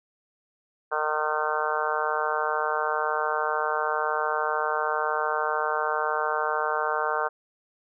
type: harmonic tone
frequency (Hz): 153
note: D#3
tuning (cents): -29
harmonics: 3 / 4 / 5 / 6 / 7 / 8 / 9 / 10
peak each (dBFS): -32 / -32 / -32 / -32 / -32 / -32 / -32 / -32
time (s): 0.91-7.29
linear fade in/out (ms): 20
effects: none